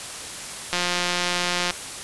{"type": "click train", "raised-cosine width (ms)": 0.2, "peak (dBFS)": -6, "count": 174, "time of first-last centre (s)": [0.73, 1.707], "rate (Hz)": 177, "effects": ["white hiss -34 dBFS RMS until 2.03 s", "resampled to 24000 Hz"]}